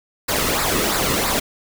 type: noise with flanger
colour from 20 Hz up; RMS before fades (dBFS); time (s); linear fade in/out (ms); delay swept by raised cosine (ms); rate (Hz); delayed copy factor
pink; -20; 0.28-1.4; 10; 0.32 to 1.32; 3; -0.6
effects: none